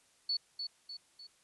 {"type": "tone with echo", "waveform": "sine", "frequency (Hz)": 4435, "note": "C#8", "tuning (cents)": 0, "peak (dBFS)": -30, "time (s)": [0.29, 0.37], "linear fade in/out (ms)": 5, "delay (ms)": 300, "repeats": 3, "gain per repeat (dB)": -6, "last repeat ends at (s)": 1.27, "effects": ["white hiss -68 dBFS RMS until 1.43 s", "resampled to 24000 Hz"]}